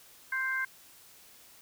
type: harmonic tone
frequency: 523.3 Hz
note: C5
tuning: in tune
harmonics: 2 / 3 / 4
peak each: -40 / -30 / -36 dBFS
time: 0.32-0.65 s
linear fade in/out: 5 ms
effects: white hiss -56 dBFS RMS until 1.61 s